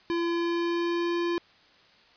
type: tone with pitch glide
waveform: square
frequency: 340 to 344.1 Hz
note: F4 to F4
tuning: -46 to -26 cents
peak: -26 dBFS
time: 0.1-1.38 s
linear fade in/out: 0 ms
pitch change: +20 cents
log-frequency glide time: 0.28-1.18 s
effects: white hiss -58 dBFS RMS until 2.16 s + resampled to 11025 Hz